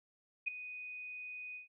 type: tone with ADSR envelope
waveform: sine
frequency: 2489 Hz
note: D#7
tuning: in tune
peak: -29 dBFS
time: 0.46-1.68 s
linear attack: 20 ms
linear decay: 6 ms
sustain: -14 dB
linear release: 130 ms
effects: none